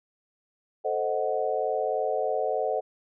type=chord; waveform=sine; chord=A diminished seventh; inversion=none; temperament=equal; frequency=440 / 523.3 / 622.3 / 740 Hz; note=A4 / C5 / Eb5 / Gb5; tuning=0 / 0 / 0 / 0 cents; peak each=-30 dBFS; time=0.84-2.81 s; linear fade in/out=20 ms; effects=none